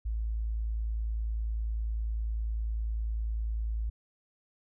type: tone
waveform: sine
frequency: 55 Hz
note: A1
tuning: in tune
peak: -29 dBFS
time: 0.05-3.9 s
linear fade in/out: 10 ms
effects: none